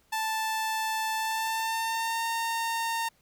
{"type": "tone with pitch glide", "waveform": "sawtooth", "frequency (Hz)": [880, 915.8], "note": ["A5", "A#5"], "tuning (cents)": [0, -31], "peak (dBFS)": -24, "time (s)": [0.12, 3.09], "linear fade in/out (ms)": 10, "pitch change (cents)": 69, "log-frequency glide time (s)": [1.16, 2.26], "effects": ["pink hiss -66 dBFS RMS until 3.21 s"]}